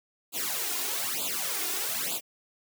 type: noise with flanger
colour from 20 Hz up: white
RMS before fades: -31 dBFS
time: 0.32-2.21 s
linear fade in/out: 50 ms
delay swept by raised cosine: 0.26 to 2.86 ms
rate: 1.1 Hz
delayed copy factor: +0.95
effects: high-pass 200 Hz 12 dB/octave